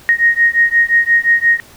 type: beating tone pair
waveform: sine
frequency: 1864.7 / 1870.4 Hz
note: A#6 / A#6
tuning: 0 / +5 cents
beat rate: 5.7 Hz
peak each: -12 dBFS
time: 0.09-1.6 s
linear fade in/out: 0 ms
effects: pink hiss -42 dBFS RMS until 1.76 s